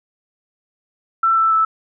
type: tone with pitch steps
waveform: sine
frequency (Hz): 1338 / 1325.7 / 1313.5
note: E6 / E6 / E6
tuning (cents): +25 / +9 / -7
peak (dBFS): -12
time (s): 1.23-1.65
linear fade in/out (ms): 5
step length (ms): 140
effects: none